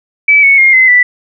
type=tone with pitch steps; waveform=sine; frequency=2300 / 2214 / 2131 / 2051 / 1974.7 Hz; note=D7 / C#7 / C7 / C7 / B6; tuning=-37 / -3 / +31 / -35 / -1 cents; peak=-3 dBFS; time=0.28-1.03 s; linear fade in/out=5 ms; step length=150 ms; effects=none